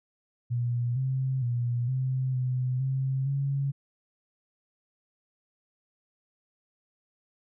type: tone with pitch steps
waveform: sine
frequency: 120.5 / 131.7 / 120.5 / 130.2 / 127.1 / 133.1 / 138.6 Hz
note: B2 / C3 / B2 / C3 / C3 / C3 / C#3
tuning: -42 / +12 / -42 / -8 / -50 / +30 / 0 cents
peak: -25 dBFS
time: 0.5-3.72 s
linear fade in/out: 20 ms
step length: 460 ms
effects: none